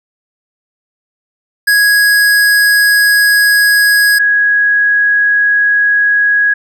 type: tone pair in turn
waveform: square / sine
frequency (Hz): 1661.2 / 1661.2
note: G#6 / G#6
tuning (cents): 0 / 0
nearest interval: unison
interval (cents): 0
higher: neither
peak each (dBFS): -7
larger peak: neither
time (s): 1.67-4.19 / 4.19-6.54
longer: first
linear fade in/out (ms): 10
effects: none